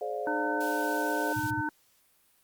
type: chord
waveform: sine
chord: D half-diminished seventh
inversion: second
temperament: just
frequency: 422.9 / 528.6 / 587.3 / 704.8 Hz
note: Ab4 / C5 / D5 / F5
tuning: +31 / +18 / 0 / +16 cents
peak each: -36 / -37 / -37 / -36 dBFS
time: 0.01-1.33 s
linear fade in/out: 5 ms
type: harmonic tone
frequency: 302.6 Hz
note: D#4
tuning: 48 cents flat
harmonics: 1 / 3 / 5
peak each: -33 / -33 / -33 dBFS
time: 0.27-1.69 s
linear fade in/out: 2 ms
type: high-pass noise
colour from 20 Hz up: white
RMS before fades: -44 dBFS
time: 0.6-1.51 s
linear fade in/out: 10 ms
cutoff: 2300 Hz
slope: 48 dB/octave
type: tone bursts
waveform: sine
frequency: 115.7 Hz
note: A#2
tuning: 13 cents flat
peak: -31 dBFS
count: 4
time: 1.36-1.613 s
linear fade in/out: 10 ms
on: 43 ms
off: 27 ms
effects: white hiss -66 dBFS RMS until 2.43 s + Opus 48 kbps